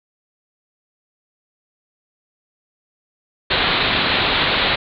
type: low-pass noise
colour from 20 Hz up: white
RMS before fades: -18 dBFS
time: 3.5-4.76 s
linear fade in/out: 10 ms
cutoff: 4200 Hz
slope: 96 dB/octave
effects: none